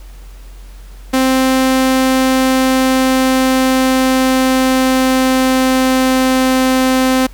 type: tone with pitch glide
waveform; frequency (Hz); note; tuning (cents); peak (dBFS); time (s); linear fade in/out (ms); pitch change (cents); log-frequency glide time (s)
sawtooth; 261.6 to 259.5; C4 to C4; 0 to -14; -6; 1.13-7.27; 10; -14; 1.53-6.65
effects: added 45 Hz sine -31 dBFS peak until 7.33 s + pink hiss -45 dBFS RMS until 7.33 s